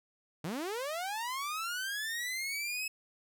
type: linear sweep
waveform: sawtooth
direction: up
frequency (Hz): 141.6 to 2592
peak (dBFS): -31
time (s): 0.44-2.88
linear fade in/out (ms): 5
effects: none

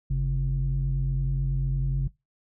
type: tone pair together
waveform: sine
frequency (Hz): 48.28 / 135.7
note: G1 / C#3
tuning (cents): -26 / -36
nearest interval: octave + tritone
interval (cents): 1790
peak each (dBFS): -24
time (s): 0.1-2.08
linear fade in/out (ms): 10
effects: noise-tail reverb RT60 0.2 s tail -21 dB re dry + tanh soft clip ceiling -18 dBFS

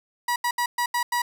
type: tone bursts at uneven times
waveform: 30% pulse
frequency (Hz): 966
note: B5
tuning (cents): -39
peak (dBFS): -19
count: 6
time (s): 0.28-0.36 / 0.44-0.51 / 0.58-0.66 / 0.78-0.86 / 0.94-1.03 / 1.12-1.22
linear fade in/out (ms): 5
effects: 8-bit

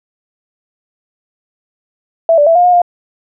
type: tone with pitch steps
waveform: sine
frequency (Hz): 661 / 585 / 662 / 709 / 717 / 704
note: E5 / D5 / E5 / F5 / F5 / F5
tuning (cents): +5 / -7 / +7 / +26 / +45 / +14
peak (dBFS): -5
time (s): 2.29-2.818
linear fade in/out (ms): 2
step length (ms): 88
effects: none

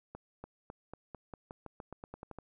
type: accelerating click train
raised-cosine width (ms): 1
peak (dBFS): -30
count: 15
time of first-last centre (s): 0.15-2.387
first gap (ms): 290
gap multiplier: 0.9
effects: none

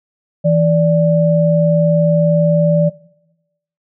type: tone pair together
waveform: sine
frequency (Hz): 163.8 / 585.6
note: E3 / D5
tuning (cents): -11 / -5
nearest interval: octave + minor seventh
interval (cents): 2206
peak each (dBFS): -12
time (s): 0.44-2.9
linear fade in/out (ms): 20
effects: noise-tail reverb RT60 0.9 s tail -21 dB re dry

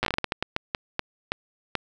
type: slowing click train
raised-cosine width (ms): 0.3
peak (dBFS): -8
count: 16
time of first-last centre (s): 0.03-1.753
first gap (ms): 8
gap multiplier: 1.33
effects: none

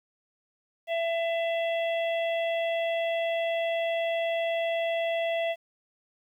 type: harmonic tone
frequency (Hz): 668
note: E5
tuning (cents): +23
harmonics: 1 / 3 / 4 / 5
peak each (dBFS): -26 / -36 / -38 / -40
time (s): 0.87-5.56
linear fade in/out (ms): 50
effects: 10-bit

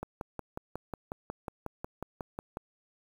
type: click train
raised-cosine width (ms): 1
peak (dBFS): -22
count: 15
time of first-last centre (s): 0.03-2.571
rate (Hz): 5.51
effects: 8-bit

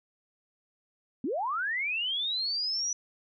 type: linear sweep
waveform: sine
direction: up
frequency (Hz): 220 to 5930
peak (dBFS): -28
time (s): 1.24-2.93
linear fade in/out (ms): 2
effects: none

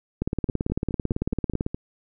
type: two click trains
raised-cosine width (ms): 3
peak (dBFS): -16 / -11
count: 7 / 27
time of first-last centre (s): 0.49-1.745 / 0.22-1.664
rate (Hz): 4.78 / 18
effects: none

